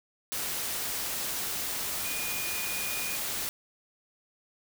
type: tone in noise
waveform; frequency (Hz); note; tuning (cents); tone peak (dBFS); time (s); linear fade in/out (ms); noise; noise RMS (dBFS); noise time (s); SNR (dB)
sine; 2448; D#7; -29; -37; 2.05-3.16; 0; white; -33; 0.32-3.49; -7
effects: none